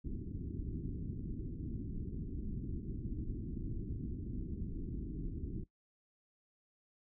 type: low-pass noise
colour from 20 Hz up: pink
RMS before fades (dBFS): -41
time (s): 0.04-5.64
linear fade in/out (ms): 10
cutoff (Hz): 350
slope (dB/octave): 48
effects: noise-tail reverb RT60 0.1 s tail -17 dB re dry